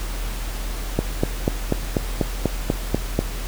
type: click train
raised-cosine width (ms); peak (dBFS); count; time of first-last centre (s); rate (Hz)
2; -4; 10; 0.99-3.19; 4.09
effects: added 41 Hz sine -25 dBFS peak until 3.47 s + pink hiss -34 dBFS RMS until 3.47 s